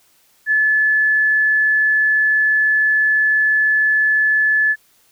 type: tone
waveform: sine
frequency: 1727 Hz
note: A6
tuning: 33 cents flat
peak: -12 dBFS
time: 0.46-4.76 s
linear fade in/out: 50 ms
effects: white hiss -56 dBFS RMS until 5.11 s